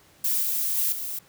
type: noise with level steps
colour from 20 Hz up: violet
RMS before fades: -24 / -26 / -24 / -32 dBFS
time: 0.24-1.19 s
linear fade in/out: 5 ms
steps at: 0.42 / 0.77 / 0.92 s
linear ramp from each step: 5 ms
effects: pink hiss -56 dBFS RMS until 1.28 s + high-pass 80 Hz 12 dB/octave